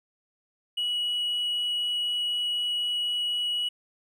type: tone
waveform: triangle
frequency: 2924 Hz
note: F#7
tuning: 21 cents flat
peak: -23 dBFS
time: 0.77-3.69 s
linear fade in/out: 10 ms
effects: tanh soft clip ceiling -20 dBFS